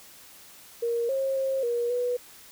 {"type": "tone with pitch steps", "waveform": "sine", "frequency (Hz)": [469.2, 538, 535, 476.2, 490.4], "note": ["A#4", "C5", "C5", "A#4", "B4"], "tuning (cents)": [11, 48, 38, 37, -12], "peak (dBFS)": -24, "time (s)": [0.82, 2.17], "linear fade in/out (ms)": 10, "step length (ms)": 270, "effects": ["white hiss -50 dBFS RMS until 2.51 s"]}